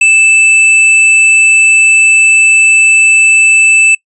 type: tone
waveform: square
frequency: 2637 Hz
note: E7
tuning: in tune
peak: -4 dBFS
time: 0.01-3.95 s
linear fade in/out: 5 ms
effects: noise-tail reverb RT60 0.1 s tail -24 dB re dry + resampled to 24000 Hz